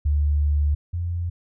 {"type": "tone pair in turn", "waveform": "sine", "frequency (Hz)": [73.42, 86.5], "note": ["D2", "F2"], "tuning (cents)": [0, -16], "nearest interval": "minor third", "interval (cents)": 284, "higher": "second", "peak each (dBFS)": [-17, -23], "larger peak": "first", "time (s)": [[0.05, 0.75], [0.93, 1.3]], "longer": "first", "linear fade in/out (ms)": 10, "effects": []}